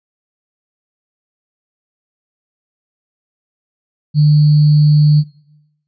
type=tone with sample-and-hold; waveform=sine; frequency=150 Hz; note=D3; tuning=37 cents sharp; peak=-6 dBFS; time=4.14-5.24 s; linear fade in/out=50 ms; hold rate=4410 Hz; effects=noise-tail reverb RT60 0.9 s tail -22 dB re dry + resampled to 16000 Hz